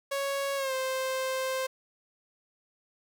sawtooth tone with pitch glide, 554.4 to 523.3 Hz, C#5 to C5, 0 to 0 cents, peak -25 dBFS, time 0.11-1.67 s, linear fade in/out 10 ms, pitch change -100 cents, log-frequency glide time 0.56-0.73 s, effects none

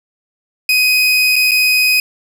30% pulse tone with dropouts, 2507 Hz, D#7, 12 cents sharp, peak -7 dBFS, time 0.69-2 s, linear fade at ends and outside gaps 2 ms, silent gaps 1.358-1.362 / 1.511-1.516 s, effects none

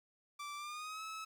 sawtooth tone with pitch glide, 1168 to 1296 Hz, D6 to E6, -10 to -30 cents, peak -39 dBFS, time 0.39-1.25 s, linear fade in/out 10 ms, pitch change +180 cents, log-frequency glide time 0.56-1.03 s, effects low-pass 10000 Hz 12 dB/octave + 11-bit

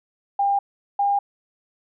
sine tone pair in turn, 800 / 805.1 Hz, G5 / G5, +35 / +46 cents, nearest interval unison, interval 11 cents, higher second, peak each -17 dBFS, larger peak neither, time 0.39-0.59 / 0.99-1.19 s, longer neither, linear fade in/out 5 ms, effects none

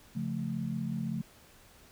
sine chord, Db augmented, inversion none, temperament equal, 138.59 / 174.61 / 220 Hz, Db3 / F3 / A3, 0 / 0 / 0 cents, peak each -37 / -36 / -35 dBFS, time 0.15-1.22 s, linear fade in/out 10 ms, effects pink hiss -58 dBFS RMS until 1.91 s

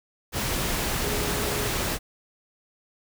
sine tone in noise, 415.3 Hz, G#4, in tune, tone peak -33 dBFS, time 0.99-1.72 s, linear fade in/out 50 ms, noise pink, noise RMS -27 dBFS, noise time 0.32-1.99 s, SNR -9 dB, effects none

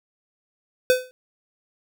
square tone with exponential decay, 507 Hz, B4, 45 cents sharp, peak -12 dBFS, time 0.9-1.11 s, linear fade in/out 0 ms, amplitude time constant 45 ms, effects none

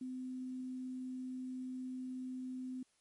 sine tone with quantisation, 255.9 Hz, C4, 38 cents flat, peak -40 dBFS, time 0.01-2.83 s, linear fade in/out 5 ms, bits 11, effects white hiss -75 dBFS RMS until 3 s + MP3 48 kbps

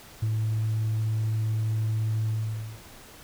sine tone with ADSR envelope, 109.6 Hz, A2, 6 cents flat, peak -20 dBFS, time 0.22-2.81 s, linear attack 9 ms, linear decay 51 ms, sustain -2 dB, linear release 540 ms, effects tanh soft clip ceiling -21 dBFS + pink hiss -48 dBFS RMS until 3.23 s

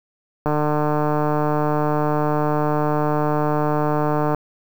click train, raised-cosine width 1 ms, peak -7 dBFS, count 584, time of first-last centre 0.46-4.347 s, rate 150 Hz, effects 7-bit

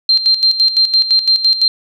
sine tone with tremolo, 4160 Hz, C8, 11 cents flat, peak -7 dBFS, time 0.09-1.68 s, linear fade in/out 2 ms, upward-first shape square, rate 5.9 Hz, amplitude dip 70%, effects none

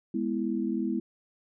sine chord, E major, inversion first, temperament equal, 207.7 / 246.9 / 329.6 Hz, G#3 / B3 / E4, 0 / 0 / 0 cents, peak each -31 dBFS, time 0.14-1 s, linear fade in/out 5 ms, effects none

